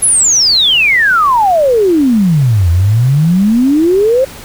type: exponential two-way sweep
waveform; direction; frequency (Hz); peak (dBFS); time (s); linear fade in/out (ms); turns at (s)
sine; down then up; 11175 to 82.2 to 546; -6; 0.02-4.25; 10; 2.7
effects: pink hiss -31 dBFS RMS until 4.44 s